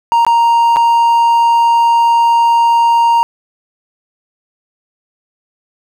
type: tone with dropouts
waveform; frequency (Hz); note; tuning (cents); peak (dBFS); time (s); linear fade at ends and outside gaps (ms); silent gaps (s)
triangle; 932.3; A#5; 0; -5; 0.12-3.23; 0; 0.249-0.266 / 0.761-0.768
effects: none